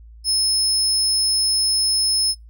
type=tone; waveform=30% pulse; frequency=5200 Hz; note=E8; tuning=24 cents flat; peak=-13 dBFS; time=0.24-2.35 s; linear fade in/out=50 ms; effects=noise-tail reverb RT60 0.2 s tail -26 dB re dry + added 56 Hz sine -40 dBFS peak until 2.49 s